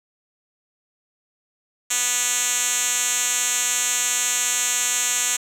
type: tone with band-pass filter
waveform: 5% pulse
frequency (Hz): 245.7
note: B3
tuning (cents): -9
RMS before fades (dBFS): -22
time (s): 1.9-5.37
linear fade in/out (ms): 10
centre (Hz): 7200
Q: 2
effects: none